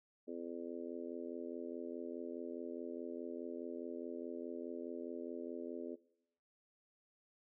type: harmonic tone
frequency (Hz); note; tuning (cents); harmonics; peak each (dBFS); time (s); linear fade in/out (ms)
84.8; E2; +50; 3 / 4 / 5 / 6 / 7; -47 / -47 / -47 / -53 / -52; 0.27-5.96; 20
effects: noise-tail reverb RT60 0.8 s tail -20 dB re dry